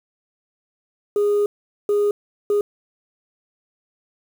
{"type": "tone bursts at uneven times", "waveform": "sine", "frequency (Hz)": 411.6, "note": "G#4", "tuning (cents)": -16, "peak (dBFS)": -13, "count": 3, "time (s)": [[1.16, 1.46], [1.89, 2.11], [2.5, 2.61]], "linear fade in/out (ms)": 2, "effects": ["tanh soft clip ceiling -14 dBFS", "7-bit"]}